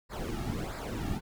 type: noise with flanger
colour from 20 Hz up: brown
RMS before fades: -35 dBFS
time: 0.09-1.21 s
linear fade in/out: 50 ms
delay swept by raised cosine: 0.32 to 2.02 ms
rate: 1.5 Hz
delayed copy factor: -0.75
effects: none